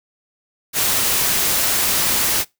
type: noise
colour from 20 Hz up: white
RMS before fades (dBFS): -18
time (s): 0.73-2.45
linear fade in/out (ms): 50
effects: noise-tail reverb RT60 0.2 s tail -23 dB re dry